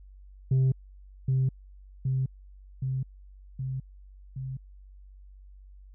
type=tone with echo; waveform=sine; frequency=131.5 Hz; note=C3; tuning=9 cents sharp; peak=-17 dBFS; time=0.51-0.72 s; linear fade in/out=5 ms; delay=770 ms; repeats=5; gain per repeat=-3 dB; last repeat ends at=4.57 s; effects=tanh soft clip ceiling -19 dBFS + added 48 Hz sine -47 dBFS peak until 5.94 s